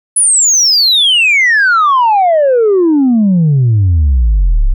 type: exponential sweep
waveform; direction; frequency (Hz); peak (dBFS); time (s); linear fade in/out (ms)
sine; down; 10260 to 30.87; -4; 0.16-4.74; 10
effects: tanh soft clip ceiling -4 dBFS